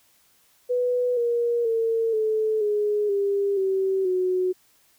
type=tone with pitch steps; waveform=sine; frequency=493.9 / 473.5 / 454 / 435.2 / 417.2 / 400 / 383.5 / 367.7 Hz; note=B4 / A#4 / A#4 / A4 / G#4 / G4 / G4 / F#4; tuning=0 / +27 / -46 / -19 / +8 / +35 / -38 / -11 cents; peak=-20 dBFS; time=0.69-4.53 s; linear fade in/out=20 ms; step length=480 ms; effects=white hiss -61 dBFS RMS until 4.98 s